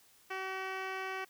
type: tone with low-pass filter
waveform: 10% pulse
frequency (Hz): 380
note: F#4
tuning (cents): +46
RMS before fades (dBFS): -39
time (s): 0.3-1.25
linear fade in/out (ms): 10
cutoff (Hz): 3100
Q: 1.2
effects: white hiss -64 dBFS RMS until 1.29 s